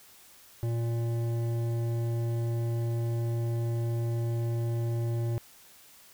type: tone with hard clipping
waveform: sine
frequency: 116.54 Hz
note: A#2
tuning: in tune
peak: -29 dBFS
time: 0.63-5.38 s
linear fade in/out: 0 ms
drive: 11 dB
effects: white hiss -55 dBFS RMS until 6.13 s